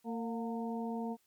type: harmonic tone with a mistuned harmonic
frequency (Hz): 228.6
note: A#3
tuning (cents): -34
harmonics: 1 / 2 / 3 / 4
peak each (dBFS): -36 / -42 / -44 / -45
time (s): 0.04-1.17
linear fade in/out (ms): 50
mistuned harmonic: 3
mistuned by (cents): +57
effects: white hiss -73 dBFS RMS until 1.26 s + MP3 96 kbps